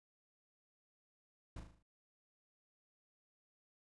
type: noise with echo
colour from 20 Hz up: brown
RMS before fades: -45 dBFS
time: 1.56-1.6 s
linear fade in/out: 5 ms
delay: 38 ms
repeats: 6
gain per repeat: -5 dB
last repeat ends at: 1.828 s
effects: resampled to 24000 Hz